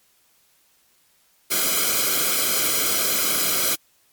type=noise with comb filter; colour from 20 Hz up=white; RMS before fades=-21 dBFS; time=1.5-3.76 s; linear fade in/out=20 ms; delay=1.1 ms; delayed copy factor=-0.85; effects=white hiss -61 dBFS RMS until 4.12 s + MP3 96 kbps